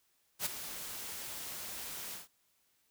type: noise with ADSR envelope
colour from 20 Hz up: white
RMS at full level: -32 dBFS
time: 0.39-2.28 s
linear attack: 70 ms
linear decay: 9 ms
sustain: -11 dB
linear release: 150 ms
effects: white hiss -74 dBFS RMS until 2.9 s